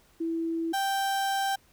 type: tone pair in turn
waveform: sine / 35% pulse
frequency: 329.6 / 783.9 Hz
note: E4 / G5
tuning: 0 / 0 cents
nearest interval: octave + minor third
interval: 1500 cents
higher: second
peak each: -27 / -24 dBFS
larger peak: second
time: 0.2-0.73 / 0.73-1.56 s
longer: second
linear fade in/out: 10 ms
effects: pink hiss -62 dBFS RMS until 1.72 s